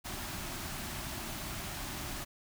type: band-stop noise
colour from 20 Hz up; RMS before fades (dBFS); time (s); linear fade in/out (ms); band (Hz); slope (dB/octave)
pink; -40; 0.04-2.25; 20; 390 to 570; 96
effects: none